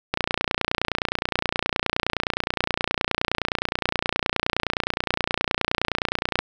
click train, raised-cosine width 0.3 ms, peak -5 dBFS, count 186, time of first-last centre 0.14-6.39 s, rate 29.6 Hz, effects none

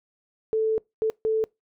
sine tone bursts at uneven times, 440 Hz, A4, in tune, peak -20 dBFS, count 3, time 0.53-0.78 / 1.02-1.1 / 1.25-1.44 s, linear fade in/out 0 ms, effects noise-tail reverb RT60 0.2 s tail -25 dB re dry

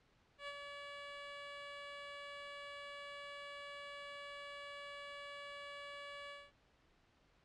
10% pulse tone with ADSR envelope, 571 Hz, D5, 49 cents flat, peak -34 dBFS, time 0.38-6.52 s, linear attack 99 ms, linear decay 43 ms, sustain -5 dB, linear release 220 ms, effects pink hiss -72 dBFS RMS until 7.44 s + low-pass 4000 Hz 12 dB/octave

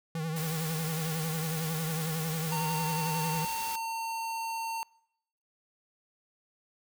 square tone with vibrato, 160 Hz, D#3, 49 cents sharp, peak -32 dBFS, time 0.15-3.45 s, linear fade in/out 2 ms, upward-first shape triangle, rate 11 Hz, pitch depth 78 cents each way
white noise, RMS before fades -39 dBFS, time 0.36-3.76 s, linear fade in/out 5 ms
square tone with pitch glide, 916 to 907.6 Hz, A#5 to A#5, -31 to -47 cents, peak -33 dBFS, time 2.52-4.83 s, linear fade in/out 0 ms, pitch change -16 cents, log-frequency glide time 2.71-2.99 s
effects noise-tail reverb RT60 0.8 s tail -25 dB re dry

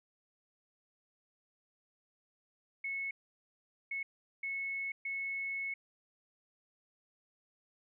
sine tone bursts at uneven times, 2196 Hz, C#7, 17 cents flat, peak -35 dBFS, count 4, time 2.84-3.11 / 3.91-4.03 / 4.43-4.92 / 5.05-5.74 s, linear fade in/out 5 ms, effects none

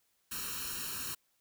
white noise with comb filter, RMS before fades -39 dBFS, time 0.31-1.15 s, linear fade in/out 10 ms, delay 0.72 ms, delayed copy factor +0.95, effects white hiss -75 dBFS RMS until 1.4 s

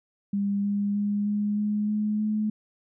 sine tone with pitch steps, 200.7 / 202.8 / 204.9 / 207.1 / 209.2 / 211.4 / 213.6 Hz, G3 / G#3 / G#3 / G#3 / G#3 / G#3 / G#3, +41 / -41 / -23 / -5 / +13 / +31 / +49 cents, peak -23 dBFS, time 0.33-2.5 s, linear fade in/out 5 ms, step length 310 ms, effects none

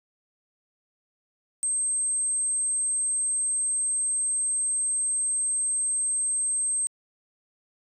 sine tone, 8330 Hz, C9, 9 cents flat, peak -22 dBFS, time 1.63-6.87 s, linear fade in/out 0 ms, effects tanh soft clip ceiling -20 dBFS

